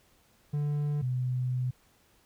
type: tone pair in turn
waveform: triangle / sine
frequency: 146.83 / 126.35 Hz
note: D3 / B2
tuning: 0 / +40 cents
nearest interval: minor third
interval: 260 cents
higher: first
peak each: -25 / -27 dBFS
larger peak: first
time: 0.53-1.02 / 1.02-1.71 s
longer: second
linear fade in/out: 10 ms
effects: pink hiss -65 dBFS RMS until 2.25 s